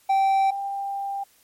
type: tone pair in turn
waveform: triangle / sine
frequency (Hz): 778 / 793.4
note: G5 / G5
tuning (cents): -13 / +21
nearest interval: unison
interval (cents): 34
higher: second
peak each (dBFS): -15 / -26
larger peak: first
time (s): 0.09-0.51 / 0.51-1.24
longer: second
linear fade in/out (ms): 10
effects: white hiss -59 dBFS RMS until 1.43 s + MP3 64 kbps